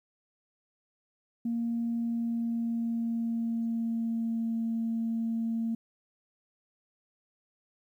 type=tone with pitch glide; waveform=sine; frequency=233.1 to 227.8 Hz; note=A#3 to A#3; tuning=0 to -40 cents; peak=-27 dBFS; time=1.45-5.75 s; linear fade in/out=5 ms; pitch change=-40 cents; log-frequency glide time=1.98-4.57 s; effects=tanh soft clip ceiling -23 dBFS + 11-bit